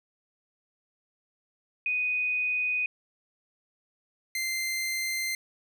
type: tone pair in turn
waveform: sine / sawtooth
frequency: 2489 / 2084 Hz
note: D#7 / C7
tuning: 0 / -7 cents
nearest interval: minor third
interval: 307 cents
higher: first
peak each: -25 dBFS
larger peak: neither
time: 1.86-2.86 / 4.35-5.35 s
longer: neither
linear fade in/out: 2 ms
effects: none